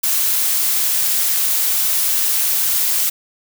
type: noise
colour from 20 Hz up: blue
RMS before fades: -17 dBFS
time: 0.03-3.1 s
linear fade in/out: 10 ms
effects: none